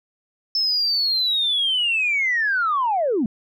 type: linear sweep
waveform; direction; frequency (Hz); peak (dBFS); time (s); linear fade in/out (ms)
sine; down; 5290 to 196.5; -17; 0.55-3.26; 2
effects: tanh soft clip ceiling -13 dBFS